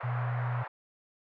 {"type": "band-pass noise", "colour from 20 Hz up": "pink", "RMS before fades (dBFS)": -40, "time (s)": [0, 0.68], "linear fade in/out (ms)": 10, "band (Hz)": [630, 1700], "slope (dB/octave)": 24}
{"type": "tone", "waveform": "sine", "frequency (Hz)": 122.1, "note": "B2", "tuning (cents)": -19, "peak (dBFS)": -29, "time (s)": [0.03, 0.64], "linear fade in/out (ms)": 20}
{"effects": []}